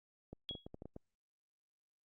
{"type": "clicks", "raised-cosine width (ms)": 2, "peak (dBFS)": -34, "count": 8, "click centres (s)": [0.33, 0.511, 0.552, 0.665, 0.744, 0.821, 0.856, 0.964]}
{"type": "tone with exponential decay", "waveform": "sine", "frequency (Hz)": 3324, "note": "G#7", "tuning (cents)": 1, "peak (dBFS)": -37, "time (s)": [0.49, 0.67], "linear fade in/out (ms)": 0, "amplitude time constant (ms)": 39}
{"effects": ["Opus 48 kbps"]}